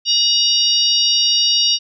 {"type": "harmonic tone with a mistuned harmonic", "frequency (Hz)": 932.3, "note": "A#5", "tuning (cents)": 0, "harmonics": [3, 4, 5, 6], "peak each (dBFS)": [-18, -18, -18, -18], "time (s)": [0.05, 1.79], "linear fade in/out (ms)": 50, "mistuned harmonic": 3, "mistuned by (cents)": 58, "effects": []}